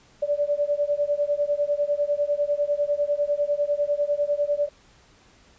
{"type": "beating tone pair", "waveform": "sine", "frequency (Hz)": [577, 587], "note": ["D5", "D5"], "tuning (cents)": [-31, -1], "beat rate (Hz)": 10, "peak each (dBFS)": -24, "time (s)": [0.22, 4.69], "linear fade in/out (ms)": 10, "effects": ["pink hiss -56 dBFS RMS until 5.58 s", "resampled to 16000 Hz"]}